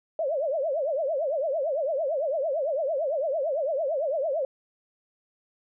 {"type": "tone with vibrato", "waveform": "sine", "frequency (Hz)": 592, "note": "D5", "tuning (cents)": 14, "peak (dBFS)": -24, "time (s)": [0.19, 4.45], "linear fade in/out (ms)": 2, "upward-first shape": "triangle", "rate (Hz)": 8.9, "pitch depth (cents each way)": 260, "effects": []}